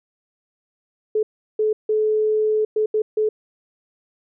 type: tone bursts at uneven times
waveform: sine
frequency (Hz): 430.5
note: A4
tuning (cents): -38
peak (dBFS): -16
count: 6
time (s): 1.15-1.23 / 1.59-1.73 / 1.89-2.65 / 2.76-2.86 / 2.94-3.02 / 3.17-3.29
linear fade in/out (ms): 5
effects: none